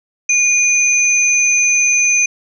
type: tone pair together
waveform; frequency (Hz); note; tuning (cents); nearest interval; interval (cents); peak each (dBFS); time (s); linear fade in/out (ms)
sine; 2441 / 6162; D#7 / G8; -34 / -31; octave + major third; 1603; -13; 0.29-2.26; 5
effects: none